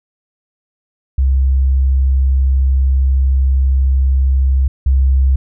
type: tone pair in turn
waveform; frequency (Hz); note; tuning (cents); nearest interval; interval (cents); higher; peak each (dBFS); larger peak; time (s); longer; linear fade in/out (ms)
sine; 66.4 / 66.4; C2 / C2; +26 / +26; unison; 0; neither; -9 / -8; second; 1.18-4.68 / 4.86-5.36; first; 5
effects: none